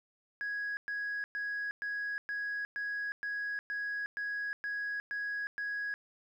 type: tone bursts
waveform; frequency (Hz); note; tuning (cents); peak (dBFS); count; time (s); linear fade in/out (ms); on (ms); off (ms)
sine; 1661.2; G#6; 0; -32; 12; 0.41-5.94; 0; 360; 110
effects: tanh soft clip ceiling -31 dBFS + 12-bit